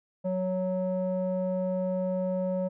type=tone with low-pass filter; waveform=square; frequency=185 Hz; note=F#3; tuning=in tune; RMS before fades=-29 dBFS; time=0.24-2.69 s; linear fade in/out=20 ms; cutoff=640 Hz; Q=8.8; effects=none